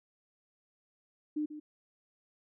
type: tone with echo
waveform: sine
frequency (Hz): 301.7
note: D4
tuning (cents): +47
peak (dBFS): -30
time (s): 1.36-1.46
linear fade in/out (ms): 10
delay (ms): 140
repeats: 1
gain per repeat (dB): -11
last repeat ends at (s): 1.6
effects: none